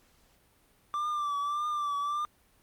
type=tone with vibrato; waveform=triangle; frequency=1174.7 Hz; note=D6; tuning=in tune; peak=-27 dBFS; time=0.94-2.25 s; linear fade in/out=0 ms; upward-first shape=triangle; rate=1.7 Hz; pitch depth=58 cents each way; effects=pink hiss -65 dBFS RMS until 2.62 s + Opus 48 kbps